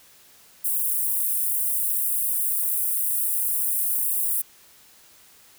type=high-pass noise; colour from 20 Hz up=white; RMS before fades=-24 dBFS; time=0.64-4.42 s; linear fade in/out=10 ms; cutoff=9000 Hz; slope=48 dB/octave; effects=white hiss -53 dBFS RMS until 5.58 s